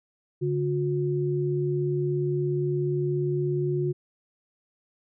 sine tone pair together, 143.36 / 360.4 Hz, D3 / F#4, -41 / -45 cents, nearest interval octave + major third, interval 1596 cents, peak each -26 dBFS, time 0.41-3.93 s, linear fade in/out 20 ms, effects none

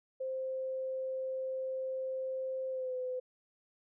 sine tone with pitch glide, 523.3 to 507.5 Hz, C5 to B4, 0 to +47 cents, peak -34 dBFS, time 0.2-3.2 s, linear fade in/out 10 ms, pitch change -53 cents, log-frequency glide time 2.7-2.95 s, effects none

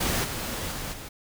pink noise with level steps, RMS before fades -26 / -32 / -34 / -40 dBFS, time 0-1.09 s, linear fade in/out 10 ms, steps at 0.23 / 0.71 / 0.92 s, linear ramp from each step 20 ms, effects none

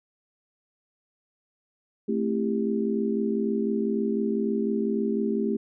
sine chord, A minor seventh, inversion none, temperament just, 220 / 264 / 330 / 396 Hz, A3 / C4 / E4 / G4, 0 / +16 / +2 / +18 cents, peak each -26 / -32 / -32 / -28 dBFS, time 2.08-5.57 s, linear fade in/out 10 ms, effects none

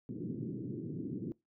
white band-pass noise, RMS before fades -40 dBFS, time 0.09-1.32 s, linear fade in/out 0 ms, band 110 to 360 Hz, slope 48 dB/octave, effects noise-tail reverb RT60 0.2 s tail -22 dB re dry

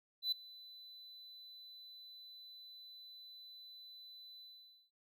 triangle tone with ADSR envelope, 4000 Hz, B7, 21 cents sharp, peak -29 dBFS, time 0.22-4.91 s, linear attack 100 ms, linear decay 6 ms, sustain -22 dB, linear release 500 ms, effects none

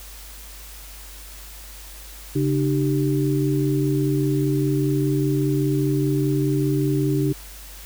sine tone cluster, 138.6 / 302.9 / 387.9 Hz, C#3 / D#4 / G4, 0 / -46 / -18 cents, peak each -21 / -22 / -25 dBFS, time 2.35-7.33 s, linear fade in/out 10 ms, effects added 50 Hz sine -40 dBFS peak until 7.85 s + white hiss -42 dBFS RMS until 7.85 s

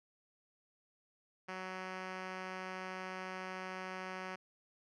5% pulse tone with low-pass filter, 186.4 Hz, F#3, 13 cents sharp, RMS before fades -44 dBFS, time 1.48-4.36 s, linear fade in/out 10 ms, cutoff 3800 Hz, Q 0.75, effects none

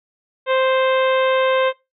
harmonic tone, 523.3 Hz, C5, in tune, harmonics 1 / 2 / 3 / 4 / 5 / 6 / 7, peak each -16 / -22 / -26 / -28 / -30 / -32 / -33 dBFS, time 0.46-1.73 s, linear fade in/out 50 ms, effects noise-tail reverb RT60 0.2 s tail -18 dB re dry

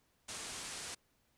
white low-pass noise, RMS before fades -45 dBFS, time 0.28-0.95 s, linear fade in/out 10 ms, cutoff 9600 Hz, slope 48 dB/octave, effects pink hiss -75 dBFS RMS until 1.37 s

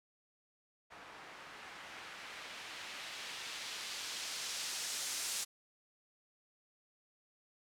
blue noise with low-pass filter sweep, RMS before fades -44 dBFS, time 0.9-5.45 s, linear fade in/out 20 ms, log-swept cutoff 1200 to 7800 Hz, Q 0.88, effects none

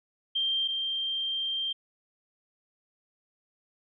sine tone pair in turn, 3168 / 3168 Hz, G7 / G7, +18 / +18 cents, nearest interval unison, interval 0 cents, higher neither, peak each -25 / -28 dBFS, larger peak first, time 0.35-0.68 / 0.68-1.73 s, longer second, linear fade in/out 10 ms, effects none

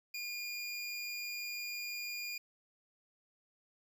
25% pulse tone, 2422 Hz, D#7, 47 cents flat, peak -35 dBFS, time 0.14-2.38 s, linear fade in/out 5 ms, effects none

